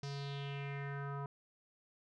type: tone with low-pass filter sweep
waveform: square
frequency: 140.5 Hz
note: C#3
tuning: 24 cents sharp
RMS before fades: -42 dBFS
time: 0.03-1.26 s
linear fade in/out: 2 ms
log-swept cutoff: 5400 to 1100 Hz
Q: 3.8
effects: none